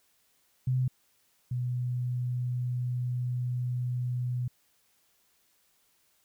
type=tone pair in turn; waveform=sine; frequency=128.1 / 123.95 Hz; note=C3 / B2; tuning=-36 / +7 cents; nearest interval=minor second; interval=57 cents; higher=first; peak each=-24 / -28 dBFS; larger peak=first; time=0.67-0.88 / 1.51-4.48 s; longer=second; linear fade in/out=5 ms; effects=white hiss -69 dBFS RMS until 6.24 s